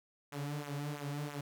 sawtooth tone with flanger, 145 Hz, D3, 22 cents flat, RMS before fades -40 dBFS, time 0.32-1.41 s, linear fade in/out 5 ms, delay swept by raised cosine 0.2 to 5.1 ms, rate 3 Hz, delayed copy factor -0.75, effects none

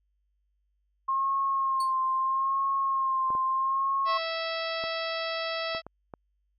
sine tone with vibrato, 1069 Hz, C6, 37 cents sharp, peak -24 dBFS, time 1.08-4.18 s, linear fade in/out 10 ms, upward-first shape sine, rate 0.77 Hz, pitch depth 33 cents each way
30% pulse tone with exponential decay, 4435 Hz, C#8, in tune, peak -31 dBFS, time 1.8-1.93 s, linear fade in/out 5 ms, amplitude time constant 27 ms
clicks, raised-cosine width 1 ms, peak -26 dBFS, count 6, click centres 3.304 / 3.351 / 4.839 / 5.749 / 5.866 / 6.138 s
harmonic tone, 656 Hz, E5, 9 cents flat, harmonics 1 / 2 / 3 / 4 / 5 / 6 / 7 / 8, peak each -33 / -36 / -38 / -39 / -40 / -41 / -41 / -42 dBFS, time 4.05-5.82 s, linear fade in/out 50 ms
effects added 50 Hz sine -70 dBFS peak until 6.58 s

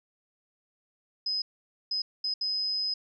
sine tone bursts at uneven times, 5050 Hz, D#8, 25 cents sharp, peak -27 dBFS, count 4, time 1.26-1.42 / 1.91-2.02 / 2.24-2.34 / 2.41-2.94 s, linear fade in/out 5 ms, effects none

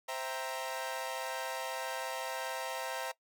sawtooth chord, C dominant seventh, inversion none, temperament equal, 523.3 / 659.3 / 784 / 932.3 Hz, C5 / E5 / G5 / Bb5, 0 / 0 / 0 / 0 cents, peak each -38 / -38 / -40 / -37 dBFS, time 0.08-3.12 s, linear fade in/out 10 ms, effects noise-tail reverb RT60 0.1 s tail -19 dB re dry

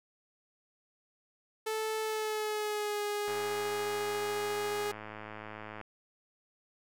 sawtooth tone with pitch glide, 437.5 to 413.9 Hz, A4 to G#4, -10 to -6 cents, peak -28 dBFS, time 1.66-4.92 s, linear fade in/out 10 ms, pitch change -96 cents, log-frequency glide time 2.02-3.02 s
click train, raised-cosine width 0.5 ms, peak -28 dBFS, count 272, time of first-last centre 3.28-5.813 s, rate 107 Hz
effects none

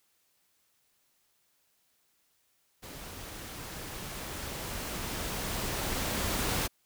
pink noise with level ramp, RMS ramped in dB -45 to -30 dBFS, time 2.82-6.68 s, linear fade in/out 20 ms, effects white hiss -72 dBFS RMS until 6.85 s

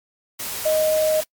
sine tone in noise, 622.3 Hz, D#5, in tune, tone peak -16 dBFS, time 0.65-1.21 s, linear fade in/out 10 ms, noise white, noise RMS -29 dBFS, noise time 0.39-1.24 s, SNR +10 dB, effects noise-tail reverb RT60 0.1 s tail -26 dB re dry + MP3 96 kbps

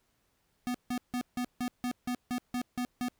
square tone bursts, 246.9 Hz, B3, in tune, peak -31 dBFS, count 11, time 0.67-3.084 s, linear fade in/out 0 ms, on 74 ms, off 160 ms, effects pink hiss -74 dBFS RMS until 3.19 s

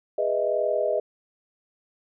sine chord, E major seventh, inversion first, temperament just, 412 / 494.4 / 618.1 / 659.3 Hz, G#4 / B4 / D#5 / E5, -14 / +2 / -12 / 0 cents, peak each -29 / -28 / -24 / -30 dBFS, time 0.18-1 s, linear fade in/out 5 ms, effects none

